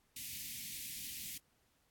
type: band-stop noise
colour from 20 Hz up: white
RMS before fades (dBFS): -45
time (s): 0.16-1.38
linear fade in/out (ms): 5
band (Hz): 290 to 2000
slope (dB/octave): 48
effects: pink hiss -75 dBFS RMS until 1.9 s + AAC 64 kbps